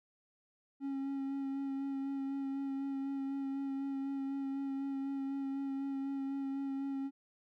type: tone with vibrato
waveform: triangle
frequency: 273.5 Hz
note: C#4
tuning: 23 cents flat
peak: -33 dBFS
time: 0.8-7.11 s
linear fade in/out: 50 ms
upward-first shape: sine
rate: 4 Hz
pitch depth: 17 cents each way
effects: none